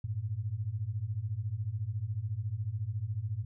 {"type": "beating tone pair", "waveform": "sine", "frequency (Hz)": [98, 112], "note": ["G2", "A2"], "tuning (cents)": [0, 31], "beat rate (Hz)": 14, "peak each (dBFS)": [-36, -34], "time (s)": [0.04, 3.45], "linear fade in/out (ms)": 5, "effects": []}